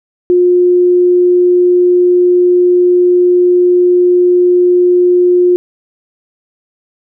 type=tone; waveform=sine; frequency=357.1 Hz; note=F4; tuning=39 cents sharp; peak=-5 dBFS; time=0.3-5.56 s; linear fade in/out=0 ms; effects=none